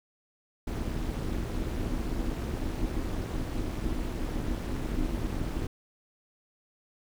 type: noise with amplitude modulation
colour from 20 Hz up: brown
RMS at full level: -28 dBFS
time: 0.67-5.67 s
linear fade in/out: 5 ms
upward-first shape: sine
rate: 283 Hz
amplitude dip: 80%
effects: none